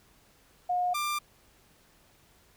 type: tone pair in turn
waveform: sine / sawtooth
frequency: 718 / 1188.8 Hz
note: F5 / D6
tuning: +48 / +21 cents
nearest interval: major sixth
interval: 873 cents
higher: second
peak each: -25 dBFS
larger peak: neither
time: 0.69-0.94 / 0.94-1.19 s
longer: neither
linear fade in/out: 10 ms
effects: pink hiss -62 dBFS RMS until 2.56 s